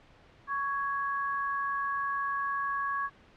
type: tone pair together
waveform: sine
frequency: 1117.1 / 1661.2 Hz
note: C#6 / G#6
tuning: +13 / 0 cents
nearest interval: perfect fifth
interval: 687 cents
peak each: -30 / -34 dBFS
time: 0.47-3.1 s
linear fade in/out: 50 ms
effects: pink hiss -58 dBFS RMS until 3.36 s + low-pass 3000 Hz 12 dB/octave